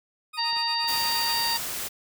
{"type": "tone with tremolo", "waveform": "20% pulse", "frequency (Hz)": 1244.5, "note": "D#6", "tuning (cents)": 0, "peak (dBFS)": -31, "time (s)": [0.33, 1.35], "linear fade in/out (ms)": 10, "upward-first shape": "sine", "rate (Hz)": 8.5, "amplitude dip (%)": 100}
{"type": "harmonic tone", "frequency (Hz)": 930, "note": "A#5", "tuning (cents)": -4, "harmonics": [1, 2, 3, 4, 5], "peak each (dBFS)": [-29, -34, -36, -36, -26], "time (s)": [0.37, 1.58], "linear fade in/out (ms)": 20}
{"type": "clicks", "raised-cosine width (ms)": 0.5, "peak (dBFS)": -30, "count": 3, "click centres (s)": [0.531, 0.567, 0.843]}
{"type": "noise", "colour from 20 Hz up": "white", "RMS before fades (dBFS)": -32, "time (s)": [0.87, 1.89], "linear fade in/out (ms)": 20}
{"effects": []}